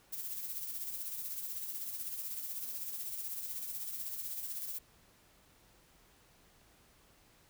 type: noise with tremolo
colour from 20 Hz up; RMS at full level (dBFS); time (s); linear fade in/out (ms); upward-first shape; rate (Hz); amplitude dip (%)
violet; -39; 0.12-4.79; 10; sine; 16; 45
effects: pink hiss -65 dBFS RMS until 7.49 s